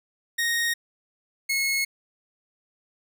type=tone pair in turn; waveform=sawtooth; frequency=1864.7 / 2177 Hz; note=A#6 / C#7; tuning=0 / -32 cents; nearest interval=minor third; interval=268 cents; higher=second; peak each=-19 dBFS; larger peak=neither; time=0.38-0.74 / 1.49-1.85 s; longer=neither; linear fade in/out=10 ms; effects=none